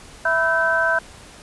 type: harmonic tone with a mistuned harmonic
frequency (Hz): 329.3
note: E4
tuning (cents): -2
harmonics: 2 / 3 / 4 / 5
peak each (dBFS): -22 / -25 / -28 / -18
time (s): 0.25-0.99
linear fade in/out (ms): 5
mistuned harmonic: 5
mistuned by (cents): -110
effects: pink hiss -43 dBFS RMS until 1.42 s + resampled to 24000 Hz